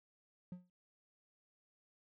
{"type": "tone with exponential decay", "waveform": "triangle", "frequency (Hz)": 179.5, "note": "F3", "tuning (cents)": 48, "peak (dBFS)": -39, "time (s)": [0.52, 0.7], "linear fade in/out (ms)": 2, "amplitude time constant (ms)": 38, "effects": []}